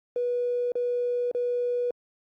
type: tone bursts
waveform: triangle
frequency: 487.5 Hz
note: B4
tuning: 23 cents flat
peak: -20 dBFS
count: 3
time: 0.16-1.908 s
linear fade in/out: 2 ms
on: 560 ms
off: 34 ms
effects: tanh soft clip ceiling -22 dBFS + Opus 48 kbps